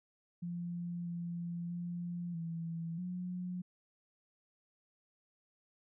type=tone with pitch steps; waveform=sine; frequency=173.4 / 171.8 / 174 / 165.9 / 180.1 Hz; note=F3 / F3 / F3 / E3 / F#3; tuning=-12 / -28 / -6 / +11 / -46 cents; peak=-37 dBFS; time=0.42-3.62 s; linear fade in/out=10 ms; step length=640 ms; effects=none